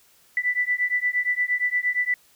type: beating tone pair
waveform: sine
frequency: 1975.5 / 1984.1 Hz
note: B6 / B6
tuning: 0 / +7 cents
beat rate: 8.6 Hz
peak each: -24 dBFS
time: 0.37-2.14 s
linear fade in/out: 2 ms
effects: white hiss -58 dBFS RMS until 2.35 s